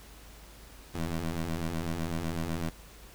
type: ring-modulated tone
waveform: 20% pulse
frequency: 84.3 Hz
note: E2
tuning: 39 cents sharp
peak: -23 dBFS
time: 0.94-2.7 s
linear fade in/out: 10 ms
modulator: 80.3 Hz
effects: added 52 Hz sine -51 dBFS peak until 3.14 s + pink hiss -53 dBFS RMS until 3.14 s